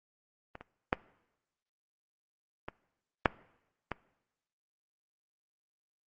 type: clicks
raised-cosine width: 0.5 ms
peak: -28 / -30 / -10 / -23 / -6 / -18 dBFS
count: 6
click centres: 0.554 / 0.61 / 0.929 / 2.685 / 3.258 / 3.917 s
effects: noise-tail reverb RT60 0.9 s tail -21 dB re dry + Opus 24 kbps